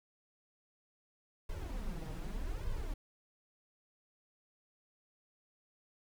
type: noise with flanger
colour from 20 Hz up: brown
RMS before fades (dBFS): -39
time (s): 1.49-2.94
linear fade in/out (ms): 5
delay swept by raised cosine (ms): 1.9 to 6.4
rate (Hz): 0.84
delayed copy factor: +0.85
effects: none